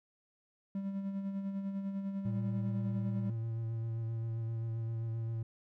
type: tone with tremolo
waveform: triangle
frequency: 196 Hz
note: G3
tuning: in tune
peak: -31 dBFS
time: 0.75-3.3 s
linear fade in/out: 2 ms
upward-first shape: sine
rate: 10 Hz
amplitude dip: 45%
type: tone with vibrato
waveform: triangle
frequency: 113.8 Hz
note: A#2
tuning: 41 cents flat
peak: -32 dBFS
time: 2.25-5.43 s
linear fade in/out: 5 ms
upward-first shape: sine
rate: 7.6 Hz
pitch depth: 19 cents each way
effects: none